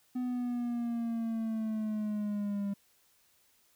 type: exponential sweep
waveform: triangle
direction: down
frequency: 251.4 to 199.3 Hz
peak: -29 dBFS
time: 0.15-2.74 s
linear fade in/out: 10 ms
effects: white hiss -68 dBFS RMS until 3.75 s